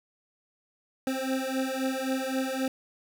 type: beating tone pair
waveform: 25% pulse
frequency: 261.6 / 265.4 Hz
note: C4 / C4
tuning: 0 / +25 cents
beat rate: 3.8 Hz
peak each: -27 / -27 dBFS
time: 1.07-2.68 s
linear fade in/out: 2 ms
effects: none